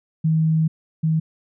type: tone pair in turn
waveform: sine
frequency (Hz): 159.2 / 159.2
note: D#3 / D#3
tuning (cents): +40 / +40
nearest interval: unison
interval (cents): 0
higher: neither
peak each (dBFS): -15 / -16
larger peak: first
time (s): 0.24-0.68 / 1.03-1.2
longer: first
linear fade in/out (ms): 10
effects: none